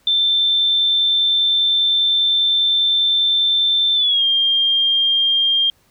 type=tone with pitch glide; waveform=sine; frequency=3555 to 3204 Hz; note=A7 to G7; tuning=+17 to +37 cents; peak=-13 dBFS; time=0.07-5.7 s; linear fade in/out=2 ms; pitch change=-180 cents; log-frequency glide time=3.95-4.24 s; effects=pink hiss -58 dBFS RMS until 5.9 s